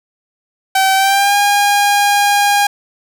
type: tone with pitch glide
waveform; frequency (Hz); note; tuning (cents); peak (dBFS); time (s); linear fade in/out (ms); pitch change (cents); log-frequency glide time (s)
sawtooth; 769 to 813.3; G5 to G#5; -33 to -36; -6; 0.75-2.67; 5; +97; 0.95-1.36
effects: none